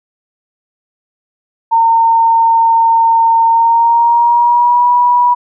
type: tone with pitch glide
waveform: sine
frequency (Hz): 913 to 972.9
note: A#5 to B5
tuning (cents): -36 to -26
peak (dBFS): -6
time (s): 1.71-5.35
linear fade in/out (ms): 20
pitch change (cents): +110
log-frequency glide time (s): 3.47-4.88
effects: none